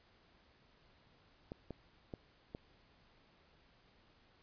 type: clicks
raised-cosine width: 2 ms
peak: -30 dBFS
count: 4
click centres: 1.519 / 1.707 / 2.138 / 2.549 s
effects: pink hiss -68 dBFS RMS until 4.42 s + resampled to 11025 Hz